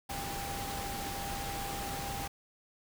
sine tone in noise, 796 Hz, G5, 26 cents sharp, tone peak -40 dBFS, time 0.09-2.28 s, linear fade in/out 10 ms, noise pink, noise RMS -39 dBFS, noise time 0.09-2.28 s, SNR -4 dB, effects none

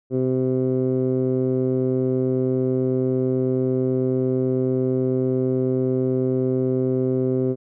15% pulse tone with low-pass filter, 129.1 Hz, C3, 23 cents flat, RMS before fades -21 dBFS, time 0.1-7.56 s, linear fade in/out 50 ms, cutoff 410 Hz, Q 2, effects none

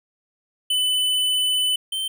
square tone pair in turn, 3005 / 3106 Hz, F#7 / G7, +26 / -17 cents, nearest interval minor second, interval 57 cents, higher second, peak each -19 / -24 dBFS, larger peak first, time 0.7-1.76 / 1.92-2.08 s, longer first, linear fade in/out 5 ms, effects none

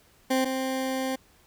20% pulse tone pair in turn, 261.6 / 262.6 Hz, C4 / C4, 0 / +6 cents, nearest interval unison, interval 6 cents, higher second, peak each -17 / -22 dBFS, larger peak first, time 0.3-0.45 / 0.45-1.16 s, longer second, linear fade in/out 10 ms, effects pink hiss -60 dBFS RMS until 1.46 s

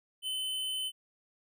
square tone, 3043 Hz, F#7, 48 cents sharp, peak -33 dBFS, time 0.22-0.92 s, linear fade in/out 50 ms, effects none

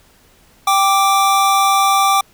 square tone pair together, 784 / 1174.7 Hz, G5 / D6, 0 / 0 cents, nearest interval perfect fifth, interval 700 cents, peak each -15 / -14 dBFS, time 0.67-2.21 s, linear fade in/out 5 ms, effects pink hiss -51 dBFS RMS until 2.33 s

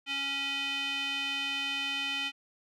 square tone with band-pass filter, 277.2 Hz, C#4, in tune, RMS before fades -33 dBFS, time 0.06-2.32 s, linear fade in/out 50 ms, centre 2800 Hz, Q 5.1, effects none

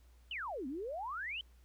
sine exponential two-way sweep, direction down then up, 3136 to 246.9 to 3136 Hz, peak -38 dBFS, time 0.31-1.41 s, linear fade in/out 2 ms, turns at 0.67 s, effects added 60 Hz sine -59 dBFS peak until 1.64 s + pink hiss -72 dBFS RMS until 1.64 s

